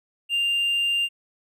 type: tone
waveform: triangle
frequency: 2794 Hz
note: F7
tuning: in tune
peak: -18 dBFS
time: 0.29-1.09 s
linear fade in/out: 50 ms
effects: tanh soft clip ceiling -14 dBFS